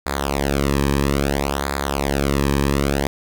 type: tone with flanger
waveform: sawtooth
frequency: 70 Hz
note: C#2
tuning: 18 cents sharp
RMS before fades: -20 dBFS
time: 0.06-3.07 s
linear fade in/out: 0 ms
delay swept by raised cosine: 0.34 to 1.44 ms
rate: 0.6 Hz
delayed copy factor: -0.8
effects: none